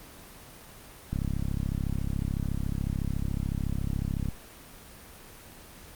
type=click train; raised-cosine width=5 ms; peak=-17 dBFS; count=108; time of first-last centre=1.13-4.286 s; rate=33.9 Hz; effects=pink hiss -48 dBFS RMS until 5.95 s + Opus 24 kbps